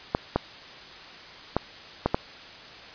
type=clicks; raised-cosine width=1 ms; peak=-7 dBFS; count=5; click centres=0.149 / 0.36 / 1.566 / 2.06 / 2.145 s; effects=white hiss -44 dBFS RMS until 2.94 s + resampled to 11025 Hz